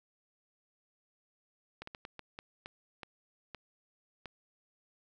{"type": "slowing click train", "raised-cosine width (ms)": 0.3, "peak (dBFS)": -27, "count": 10, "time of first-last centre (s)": [1.82, 4.257], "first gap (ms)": 54, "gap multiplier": 1.38, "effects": []}